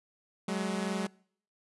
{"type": "tone pair together", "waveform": "sawtooth", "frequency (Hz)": [188.2, 211.2], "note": ["F#3", "G#3"], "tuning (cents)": [30, 29], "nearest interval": "major second", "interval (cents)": 199, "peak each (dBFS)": [-29, -30], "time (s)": [0.48, 1.07], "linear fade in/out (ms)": 5, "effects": ["noise-tail reverb RT60 0.6 s tail -25 dB re dry", "resampled to 24000 Hz"]}